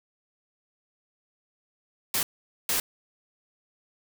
white noise bursts at uneven times, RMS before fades -26 dBFS, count 2, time 2.14-2.23 / 2.69-2.8 s, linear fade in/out 2 ms, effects none

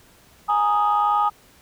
sine chord, Ab suspended second, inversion none, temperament equal, 830.6 / 932.3 / 1244.5 Hz, Ab5 / Bb5 / Eb6, 0 / 0 / 0 cents, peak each -19 / -25 / -19 dBFS, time 0.48-1.3 s, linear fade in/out 20 ms, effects tanh soft clip ceiling -10 dBFS + pink hiss -53 dBFS RMS until 1.61 s

